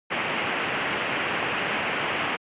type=low-pass noise; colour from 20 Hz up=white; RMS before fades=-27 dBFS; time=0.1-2.37 s; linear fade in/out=20 ms; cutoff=2900 Hz; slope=48 dB/octave; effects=high-pass 150 Hz 12 dB/octave + resampled to 8000 Hz